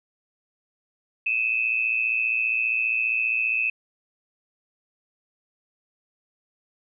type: tone pair together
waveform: sine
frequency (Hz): 2522 / 2637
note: D#7 / E7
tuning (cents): +23 / 0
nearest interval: minor second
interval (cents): 77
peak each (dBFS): -24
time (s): 1.26-3.7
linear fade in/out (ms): 5
effects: none